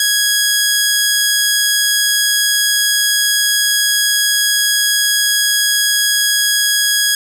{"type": "tone", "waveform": "10% pulse", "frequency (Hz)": 1661.2, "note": "G#6", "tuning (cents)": 0, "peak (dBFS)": -3, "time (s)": [0, 7.15], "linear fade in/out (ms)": 2, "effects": []}